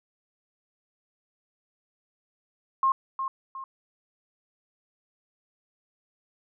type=tone with echo; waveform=sine; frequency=1069 Hz; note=C6; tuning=37 cents sharp; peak=-19 dBFS; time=2.83-2.92 s; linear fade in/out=2 ms; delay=360 ms; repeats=2; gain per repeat=-8 dB; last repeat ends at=3.64 s; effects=none